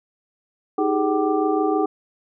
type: tone cluster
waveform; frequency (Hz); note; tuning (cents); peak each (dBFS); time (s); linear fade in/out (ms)
sine; 314.4 / 394.1 / 420.5 / 763 / 1182; D#4 / G4 / G#4 / G5 / D6; +18 / +9 / +22 / -47 / +11; -22 / -25 / -23 / -24 / -29; 0.78-1.86; 5
effects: none